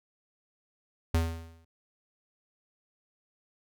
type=tone with exponential decay; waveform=square; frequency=82.41 Hz; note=E2; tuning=in tune; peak=-22 dBFS; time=1.14-1.65 s; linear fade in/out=5 ms; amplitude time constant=110 ms; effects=none